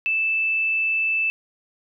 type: tone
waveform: sine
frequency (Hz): 2637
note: E7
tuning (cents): 0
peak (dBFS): -19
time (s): 0.06-1.3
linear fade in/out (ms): 0
effects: none